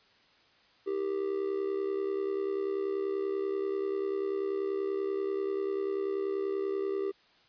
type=tone with amplitude modulation; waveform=triangle; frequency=393.3 Hz; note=G4; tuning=6 cents sharp; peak=-24 dBFS; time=0.86-7.12 s; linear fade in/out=20 ms; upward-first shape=sine; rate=70.3 Hz; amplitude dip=75%; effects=white hiss -63 dBFS RMS until 7.48 s + resampled to 11025 Hz